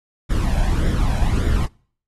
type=noise with flanger; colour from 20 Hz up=brown; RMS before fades=-18 dBFS; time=0.29-1.67 s; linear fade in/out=20 ms; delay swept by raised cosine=0.56 to 1.25 ms; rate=1.7 Hz; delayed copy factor=+0.6; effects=noise-tail reverb RT60 0.5 s tail -25 dB re dry + AAC 32 kbps